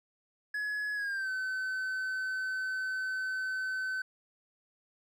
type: tone with pitch glide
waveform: triangle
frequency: 1690 to 1523.1 Hz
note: G#6 to F#6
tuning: +30 to +50 cents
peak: -30 dBFS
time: 0.54-4.02 s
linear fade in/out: 5 ms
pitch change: -180 cents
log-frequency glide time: 0.94-1.3 s
effects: none